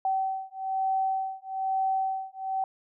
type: beating tone pair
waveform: sine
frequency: 766 / 767.1 Hz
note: G5 / G5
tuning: -40 / -38 cents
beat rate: 1.1 Hz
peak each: -29 dBFS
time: 0.05-2.64 s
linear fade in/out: 2 ms
effects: none